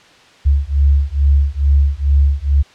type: beating tone pair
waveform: sine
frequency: 69.3 / 71.6 Hz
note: C#2 / D2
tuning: 0 / -43 cents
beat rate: 2.3 Hz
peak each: -13 dBFS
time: 0.45-2.63 s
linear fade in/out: 20 ms
effects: white hiss -45 dBFS RMS until 2.74 s + low-pass 4000 Hz 12 dB/octave